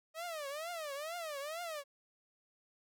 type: tone with vibrato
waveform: sawtooth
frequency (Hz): 622.3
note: D#5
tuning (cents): 0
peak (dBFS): -36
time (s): 0.14-1.84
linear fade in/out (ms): 50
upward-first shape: triangle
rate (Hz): 2.2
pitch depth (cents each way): 240
effects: none